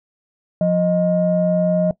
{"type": "tone pair together", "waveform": "sine", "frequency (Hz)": [177.06, 622.3], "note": ["F3", "D#5"], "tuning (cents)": [24, 0], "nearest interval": "octave + minor seventh", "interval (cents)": 2176, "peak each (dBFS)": -16, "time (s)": [0.61, 1.91], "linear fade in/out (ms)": 2, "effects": ["noise-tail reverb RT60 0.1 s tail -19 dB re dry", "tanh soft clip ceiling -7 dBFS"]}